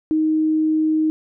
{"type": "tone", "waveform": "sine", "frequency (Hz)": 312.7, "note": "D#4", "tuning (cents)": 9, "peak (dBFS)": -15, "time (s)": [0.11, 1.1], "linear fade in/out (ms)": 0, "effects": []}